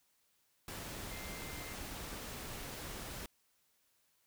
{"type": "tone in noise", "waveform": "sine", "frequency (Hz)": 2093, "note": "C7", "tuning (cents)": 0, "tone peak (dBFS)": -52, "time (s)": [1.11, 1.74], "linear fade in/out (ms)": 2, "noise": "pink", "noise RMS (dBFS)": -45, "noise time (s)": [0.68, 3.26], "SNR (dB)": -10, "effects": ["white hiss -75 dBFS RMS until 4.26 s"]}